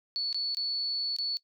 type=tone with dropouts; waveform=sine; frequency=4435 Hz; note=C#8; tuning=in tune; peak=-28 dBFS; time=0.16-1.37 s; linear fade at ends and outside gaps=0 ms; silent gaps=0.328-0.345 / 0.547-0.57 / 1.164-1.186 s; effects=noise-tail reverb RT60 0.1 s tail -21 dB re dry